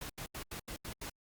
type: noise bursts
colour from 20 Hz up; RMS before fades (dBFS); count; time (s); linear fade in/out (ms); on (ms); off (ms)
pink; -43; 7; 0.01-1.098; 5; 86; 81
effects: Opus 48 kbps